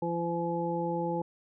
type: harmonic tone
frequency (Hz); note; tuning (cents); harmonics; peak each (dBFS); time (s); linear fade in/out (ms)
170; F3; -46; 1 / 2 / 3 / 5; -34 / -34 / -34 / -34; 0.02-1.22; 5
effects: none